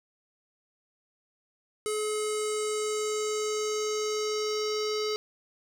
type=tone with low-pass filter sweep; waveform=square; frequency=426.6 Hz; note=G#4; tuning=46 cents sharp; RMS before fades=-30 dBFS; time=1.86-5.16 s; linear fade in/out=0 ms; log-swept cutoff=9300 to 5100 Hz; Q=4.6; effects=9-bit